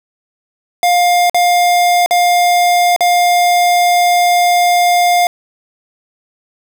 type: tone with dropouts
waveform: square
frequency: 706 Hz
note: F5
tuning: 19 cents sharp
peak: -9 dBFS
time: 0.83-5.27 s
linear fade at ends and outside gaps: 1 ms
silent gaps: 1.297-1.345 / 2.061-2.109 / 2.963-3.007 s
effects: none